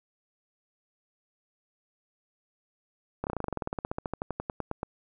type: slowing click train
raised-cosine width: 1 ms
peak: -17 dBFS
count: 26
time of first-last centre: 3.24-4.831 s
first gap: 29 ms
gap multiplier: 1.06
effects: none